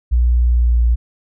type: tone with pitch glide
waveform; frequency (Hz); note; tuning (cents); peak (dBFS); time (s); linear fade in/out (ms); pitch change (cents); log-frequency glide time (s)
sine; 60.1 to 58.86; B1 to A#1; -46 to +17; -10; 0.11-0.96; 20; -37; 0.5-0.78
effects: none